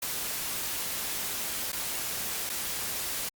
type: noise with dropouts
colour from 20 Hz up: white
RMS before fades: -33 dBFS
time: 0.02-3.29 s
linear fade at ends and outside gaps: 5 ms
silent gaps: 1.72-1.728 / 2.494-2.498 s
effects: Opus 48 kbps